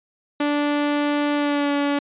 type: tone with pitch glide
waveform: sawtooth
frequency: 292.1 to 285.8 Hz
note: D4 to D4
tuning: -9 to -47 cents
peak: -15 dBFS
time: 0.4-1.99 s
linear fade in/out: 5 ms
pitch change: -38 cents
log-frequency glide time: 1.35-1.72 s
effects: resampled to 8000 Hz

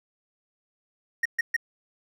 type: tone bursts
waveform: triangle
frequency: 1864.7 Hz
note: A#6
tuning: in tune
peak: -19 dBFS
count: 3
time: 1.23-1.565 s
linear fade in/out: 5 ms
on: 25 ms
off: 130 ms
effects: none

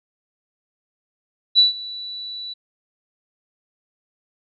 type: tone with ADSR envelope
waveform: sine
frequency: 3951 Hz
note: B7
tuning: in tune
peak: -8 dBFS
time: 1.55-2.54 s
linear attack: 36 ms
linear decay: 140 ms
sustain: -21 dB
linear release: 14 ms
effects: none

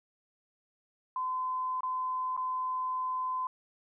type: tone with dropouts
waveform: sine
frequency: 1023 Hz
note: C6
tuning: 39 cents flat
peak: -30 dBFS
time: 1.16-3.47 s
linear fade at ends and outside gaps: 2 ms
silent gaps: 1.807-1.832 / 2.366-2.375 s
effects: none

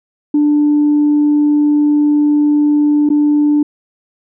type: tone with dropouts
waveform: sine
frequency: 295.4 Hz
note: D4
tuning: 10 cents sharp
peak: -7 dBFS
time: 0.34-3.63 s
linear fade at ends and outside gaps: 5 ms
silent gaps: 3.091-3.101 s
effects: tanh soft clip ceiling -5 dBFS

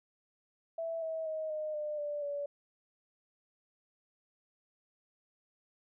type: tone with pitch steps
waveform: sine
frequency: 659.3 / 644.2 / 629.5 / 615.1 / 601.1 / 587.4 / 574 Hz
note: E5 / E5 / D#5 / D#5 / D5 / D5 / D5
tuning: 0 / -40 / +20 / -20 / +40 / 0 / -40 cents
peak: -34 dBFS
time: 0.78-2.46 s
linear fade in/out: 5 ms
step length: 240 ms
effects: none

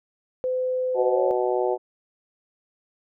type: tone with pitch glide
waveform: sine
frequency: 510 to 543.5 Hz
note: C5 to C#5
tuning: -44 to -34 cents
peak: -22 dBFS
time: 0.44-1.31 s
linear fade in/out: 0 ms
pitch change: +110 cents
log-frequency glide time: 1.14-1.19 s
type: harmonic tone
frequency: 123.8 Hz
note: B2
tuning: 5 cents sharp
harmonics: 3 / 4 / 5 / 6 / 7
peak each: -24 / -26 / -28 / -30 / -31 dBFS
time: 0.94-1.78 s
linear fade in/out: 50 ms
effects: none

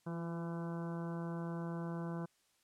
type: harmonic tone with a mistuned harmonic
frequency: 168.1 Hz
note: E3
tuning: 34 cents sharp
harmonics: 1 / 2 / 3 / 4 / 5 / 6 / 7 / 8 / 9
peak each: -39 / -46 / -50 / -52 / -55 / -52 / -57 / -59 / -57 dBFS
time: 0.06-2.26 s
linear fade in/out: 10 ms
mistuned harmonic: 2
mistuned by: +22 cents
effects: white hiss -74 dBFS RMS until 2.63 s + low-pass 10000 Hz 12 dB/octave

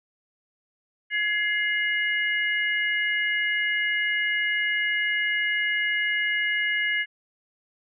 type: tone cluster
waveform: sine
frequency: 1690 / 2102 / 2894 Hz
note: G#6 / C7 / F#7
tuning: +30 / +7 / -39 cents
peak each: -26 / -25 / -31 dBFS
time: 1.1-7.06 s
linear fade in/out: 50 ms
effects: none

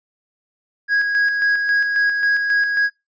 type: tone with tremolo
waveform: triangle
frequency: 1651 Hz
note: G#6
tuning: 11 cents flat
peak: -12 dBFS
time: 0.88-2.9 s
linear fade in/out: 50 ms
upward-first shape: square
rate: 3.7 Hz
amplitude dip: 40%
effects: noise-tail reverb RT60 0.2 s tail -21 dB re dry + resampled to 16000 Hz

